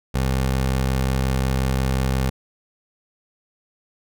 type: tone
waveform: 20% pulse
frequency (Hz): 65.6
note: C2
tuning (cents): +5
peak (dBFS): -14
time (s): 0.14-2.3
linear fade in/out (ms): 10
effects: none